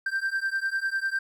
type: beating tone pair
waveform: triangle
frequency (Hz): 1568 / 1578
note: G6 / G6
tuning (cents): 0 / +11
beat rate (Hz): 10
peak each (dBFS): -27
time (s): 0.06-1.19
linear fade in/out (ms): 5
effects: none